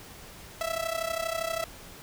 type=tone with amplitude modulation; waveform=sawtooth; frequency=659.3 Hz; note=E5; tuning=in tune; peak=-22 dBFS; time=0.61-1.64 s; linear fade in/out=0 ms; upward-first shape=sine; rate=32.5 Hz; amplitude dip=80%; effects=pink hiss -47 dBFS RMS until 2.02 s